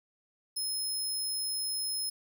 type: tone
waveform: 20% pulse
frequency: 5160 Hz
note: E8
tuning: 38 cents flat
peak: -26 dBFS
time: 0.56-2.1 s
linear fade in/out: 10 ms
effects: none